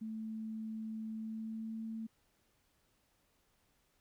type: tone with pitch glide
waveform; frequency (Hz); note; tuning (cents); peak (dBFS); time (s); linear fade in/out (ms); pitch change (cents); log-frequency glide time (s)
sine; 220 to 223.1; A3 to A3; 0 to +24; -39; 0.01-2.07; 10; +24; 1.14-1.84
effects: pink hiss -75 dBFS RMS until 4 s